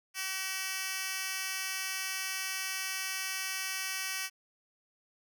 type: tone with high-pass filter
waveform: 10% pulse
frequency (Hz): 380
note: F#4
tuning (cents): +46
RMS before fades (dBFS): -36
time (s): 0.14-4.3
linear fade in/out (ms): 50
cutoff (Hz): 2600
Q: 0.82
effects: none